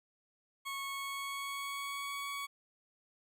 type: tone with pitch glide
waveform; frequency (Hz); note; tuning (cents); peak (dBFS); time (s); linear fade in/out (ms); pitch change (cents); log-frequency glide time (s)
20% pulse; 1100 to 1123.8; C#6 to C#6; -14 to +23; -33; 0.65-2.47; 20; +37; 0.84-2.17
effects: none